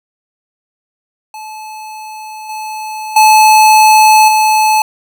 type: tone with level steps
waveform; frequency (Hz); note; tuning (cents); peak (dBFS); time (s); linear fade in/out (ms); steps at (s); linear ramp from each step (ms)
square; 864; A5; -32; -26 / -21 / -4 / -8; 1.34-4.82; 2; 2.49 / 3.16 / 4.28; 5
effects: none